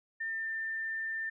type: tone with pitch glide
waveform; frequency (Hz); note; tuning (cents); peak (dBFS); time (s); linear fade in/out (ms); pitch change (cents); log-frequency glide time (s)
sine; 1802 to 1791.6; A6 to A6; +41 to +31; -33; 0.2-1.3; 10; -10; 0.33-0.47
effects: none